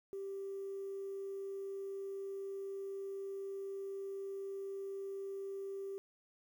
sine tone, 392 Hz, G4, in tune, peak -39 dBFS, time 0.13-5.98 s, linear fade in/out 0 ms, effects tanh soft clip ceiling -36 dBFS + 11-bit

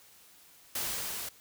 white noise with level ramp, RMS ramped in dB -33 to -39 dBFS, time 0.75-1.29 s, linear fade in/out 5 ms, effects white hiss -58 dBFS RMS until 1.4 s

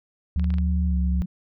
sine tone with pitch glide, 74 to 69.04 Hz, D2 to C#2, +14 to -6 cents, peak -20 dBFS, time 0.36-1.22 s, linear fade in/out 0 ms, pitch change -120 cents, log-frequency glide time 0.87-0.95 s
sine tone, 180 Hz, F#3, 47 cents flat, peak -26 dBFS, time 0.37-1.26 s, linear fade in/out 10 ms
clicks, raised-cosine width 0.3 ms, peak -25 dBFS, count 5, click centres 0.396 / 0.443 / 0.504 / 0.54 / 0.584 s
effects none

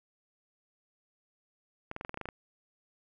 clicks, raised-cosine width 0.5 ms, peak -23 dBFS, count 10, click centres 1.914 / 1.964 / 2.011 / 2.049 / 2.094 / 2.143 / 2.174 / 2.213 / 2.256 / 2.288 s, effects none

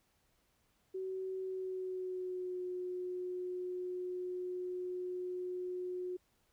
sine tone with pitch glide, 377.4 to 362.7 Hz, F#4 to F#4, +34 to -34 cents, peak -37 dBFS, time 0.94-6.17 s, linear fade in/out 10 ms, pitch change -68 cents, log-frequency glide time 1.4-2.63 s, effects pink hiss -75 dBFS RMS until 6.52 s

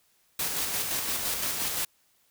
white noise with tremolo, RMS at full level -29 dBFS, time 0.39-1.85 s, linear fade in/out 5 ms, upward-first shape square, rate 5.8 Hz, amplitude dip 30%, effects white hiss -67 dBFS RMS until 2.3 s

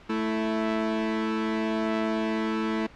sawtooth tone pair together, 220 / 329.6 Hz, A3 / E4, 0 / 0 cents, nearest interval perfect fifth, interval 700 cents, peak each -23 / -25 dBFS, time 0.09-2.87 s, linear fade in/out 10 ms, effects pink hiss -50 dBFS RMS until 2.95 s + low-pass 3000 Hz 12 dB/octave

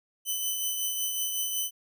5% pulse tone with tremolo, 3019 Hz, F#7, 34 cents sharp, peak -18 dBFS, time 0.25-1.71 s, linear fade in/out 50 ms, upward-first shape triangle, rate 5.4 Hz, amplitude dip 40%, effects none

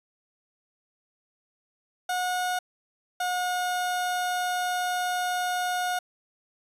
30% pulse tone pair in turn, 727 / 723.2 Hz, F#5 / F#5, -31 / -40 cents, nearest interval unison, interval 9 cents, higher first, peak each -23 dBFS, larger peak neither, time 2.09-2.59 / 3.2-5.99 s, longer second, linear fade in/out 5 ms, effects resampled to 32000 Hz

